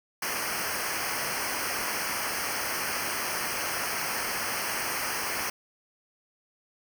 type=noise with comb filter; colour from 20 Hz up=pink; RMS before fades=-31 dBFS; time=0.22-5.5 s; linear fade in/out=5 ms; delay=0.27 ms; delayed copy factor=-0.95; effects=none